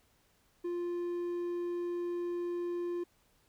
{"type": "tone", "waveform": "triangle", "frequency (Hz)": 349.2, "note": "F4", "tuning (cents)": 0, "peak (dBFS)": -31, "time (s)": [0.64, 3.04], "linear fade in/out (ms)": 10, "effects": ["pink hiss -70 dBFS RMS until 3.48 s"]}